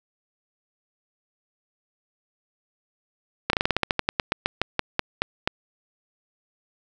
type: slowing click train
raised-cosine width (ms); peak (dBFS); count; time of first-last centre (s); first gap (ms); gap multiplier
0.3; -4; 19; 3.5-5.475; 32; 1.13
effects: none